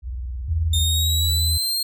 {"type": "tone with vibrato", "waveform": "sine", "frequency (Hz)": 61.9, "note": "B1", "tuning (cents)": 5, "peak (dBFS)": -26, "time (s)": [0.02, 0.87], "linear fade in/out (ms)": 50, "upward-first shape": "square", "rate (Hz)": 19, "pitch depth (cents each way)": 230}
{"type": "tone with pitch glide", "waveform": "sine", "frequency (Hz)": [82.41, 81.28], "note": ["E2", "E2"], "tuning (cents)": [0, -24], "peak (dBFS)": -19, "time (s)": [0.48, 1.58], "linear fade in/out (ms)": 10, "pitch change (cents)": -24, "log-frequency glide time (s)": [0.68, 1.15]}
{"type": "linear sweep", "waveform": "sawtooth", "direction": "up", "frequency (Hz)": [3632, 4232], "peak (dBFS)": -18, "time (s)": [0.73, 1.83], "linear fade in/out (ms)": 5}
{"effects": []}